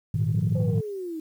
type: chord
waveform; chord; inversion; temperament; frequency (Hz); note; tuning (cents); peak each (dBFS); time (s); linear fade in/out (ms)
sine; Ab suspended second; none; equal; 103.83 / 116.54 / 155.56; Ab2 / Bb2 / Eb3; 0 / 0 / 0; -25; 0.14-0.81; 5
type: tone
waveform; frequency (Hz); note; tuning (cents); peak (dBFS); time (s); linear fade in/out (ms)
sine; 178.5; F3; +38; -27; 0.34-0.8; 5
type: linear sweep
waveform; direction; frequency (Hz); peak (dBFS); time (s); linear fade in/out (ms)
sine; down; 523.3 to 308.5; -30; 0.55-1.2; 5
effects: tanh soft clip ceiling -15 dBFS + 9-bit